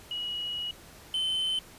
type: tone pair in turn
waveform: sine / triangle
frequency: 2910 / 3065 Hz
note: F#7 / G7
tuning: -29 / -40 cents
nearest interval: minor second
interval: 89 cents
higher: second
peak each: -31 / -25 dBFS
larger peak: second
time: 0.11-0.71 / 1.14-1.59 s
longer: first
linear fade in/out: 2 ms
effects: pink hiss -51 dBFS RMS until 1.78 s + resampled to 32000 Hz